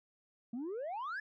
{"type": "exponential sweep", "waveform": "sine", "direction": "up", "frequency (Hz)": [223.5, 1760], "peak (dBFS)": -35, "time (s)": [0.53, 1.2], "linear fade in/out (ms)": 5, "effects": ["tanh soft clip ceiling -36 dBFS"]}